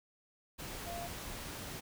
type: tone in noise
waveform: sine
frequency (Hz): 690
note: F5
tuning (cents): -21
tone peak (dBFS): -41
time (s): 0.86-1.08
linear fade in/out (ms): 20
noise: pink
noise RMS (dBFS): -44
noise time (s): 0.58-1.81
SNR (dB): 0
effects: none